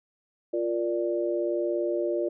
sine chord, Bb major, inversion second, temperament equal, 349.2 / 466.2 / 587.3 Hz, F4 / Bb4 / D5, 0 / 0 / 0 cents, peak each -27 / -33 / -29 dBFS, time 0.53-2.29 s, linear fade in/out 10 ms, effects none

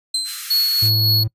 35% pulse tone with exponential decay, 4100 Hz, C8, 36 cents flat, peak -15 dBFS, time 0.14-0.65 s, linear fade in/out 5 ms, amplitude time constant 110 ms
white high-pass noise, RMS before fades -30 dBFS, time 0.24-0.91 s, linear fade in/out 50 ms, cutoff 1200 Hz, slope 96 dB/octave
square tone with tremolo, 4358 Hz, C#8, 30 cents flat, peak -14 dBFS, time 0.5-1.24 s, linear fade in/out 10 ms, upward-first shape sine, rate 3.6 Hz, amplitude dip 30%
triangle tone, 110 Hz, A2, in tune, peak -16 dBFS, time 0.82-1.28 s, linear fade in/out 10 ms
effects noise-tail reverb RT60 0.1 s tail -25 dB re dry + resampled to 32000 Hz

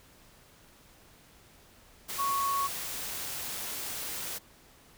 sine tone in noise, 1108.7 Hz, C#6, in tune, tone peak -27 dBFS, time 2.18-2.68 s, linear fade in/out 20 ms, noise white, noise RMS -37 dBFS, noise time 2.08-4.39 s, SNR +7 dB, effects pink hiss -58 dBFS RMS until 4.97 s

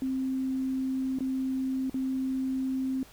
sine tone with dropouts, 262.8 Hz, C4, 8 cents sharp, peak -27 dBFS, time 0.02-3.03 s, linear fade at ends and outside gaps 1 ms, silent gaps 1.187-1.206 / 1.897-1.943 s, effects added 50 Hz sine -59 dBFS peak until 3.12 s + pink hiss -54 dBFS RMS until 3.12 s

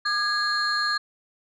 sine tone cluster, 1206 / 1657 / 4217 Hz, D6 / G#6 / C8, +46 / -4 / +13 cents, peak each -26 / -24 / -25 dBFS, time 0.05-0.98 s, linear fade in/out 10 ms, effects tanh soft clip ceiling -17 dBFS

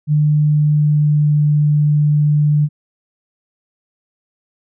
sine tone with pitch glide, 150 to 148.71 Hz, D3 to D3, +37 to +22 cents, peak -10 dBFS, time 0.07-2.69 s, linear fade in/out 50 ms, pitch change -15 cents, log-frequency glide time 0.48-1.4 s, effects none

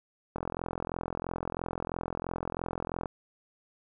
click train, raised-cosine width 1 ms, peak -19 dBFS, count 117, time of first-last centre 0.36-3.058 s, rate 43 Hz, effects none

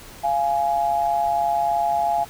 sine tone pair together, 692.1 / 835 Hz, F5 / G#5, -16 / +9 cents, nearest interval minor third, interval 325 cents, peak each -21 dBFS, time 0.23-2.25 s, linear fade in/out 20 ms, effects pink hiss -42 dBFS RMS until 2.29 s

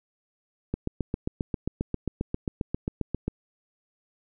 click train, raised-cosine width 3 ms, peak -14 dBFS, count 20, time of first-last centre 0.74-3.28 s, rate 7.48 Hz, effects none

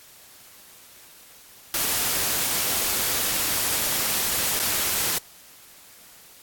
white noise with dropouts, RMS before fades -24 dBFS, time 1.74-5.18 s, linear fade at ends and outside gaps 1 ms, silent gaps 4.593-4.598 s, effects white hiss -49 dBFS RMS until 6.42 s + AAC 64 kbps

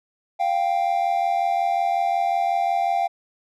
triangle tone pair together, 698.5 / 784 Hz, F5 / G5, 0 / 0 cents, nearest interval major second, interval 200 cents, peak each -20 dBFS, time 0.39-3.08 s, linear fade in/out 20 ms, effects none

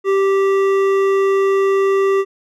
triangle tone with hard clipping, 390.6 Hz, G4, 6 cents flat, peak -14 dBFS, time 0.04-2.25 s, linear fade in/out 50 ms, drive 15 dB, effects none

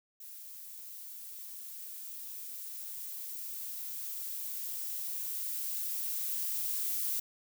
violet noise with level ramp, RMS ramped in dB -48 to -33 dBFS, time 0.2-7.2 s, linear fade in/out 5 ms, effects none

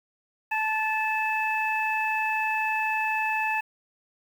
harmonic tone, 872 Hz, A5, 16 cents flat, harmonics 1 / 2 / 3, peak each -27 / -30 / -28 dBFS, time 0.51-3.61 s, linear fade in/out 10 ms, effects 8-bit

